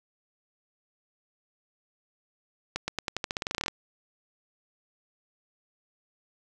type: accelerating click train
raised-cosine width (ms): 0.2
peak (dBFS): -12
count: 17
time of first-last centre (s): 2.76-3.682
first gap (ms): 120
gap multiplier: 0.89
effects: none